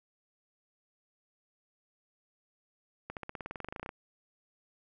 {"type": "accelerating click train", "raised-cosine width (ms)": 0.5, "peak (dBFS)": -24, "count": 18, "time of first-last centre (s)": [3.1, 3.891], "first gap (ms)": 68, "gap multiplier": 0.95, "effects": []}